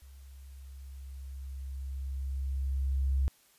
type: tone with level ramp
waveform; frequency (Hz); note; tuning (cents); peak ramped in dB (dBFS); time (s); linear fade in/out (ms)
sine; 67.3; C2; +49; -49 to -24; 0.02-3.28; 0
effects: white hiss -64 dBFS RMS until 3.58 s + resampled to 32000 Hz